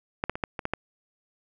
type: clicks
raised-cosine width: 0.5 ms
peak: -11 / -10 / -18 / -11 / -17 / -13 / -11 dBFS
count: 7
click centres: 0.239 / 0.296 / 0.355 / 0.438 / 0.592 / 0.654 / 0.736 s
effects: none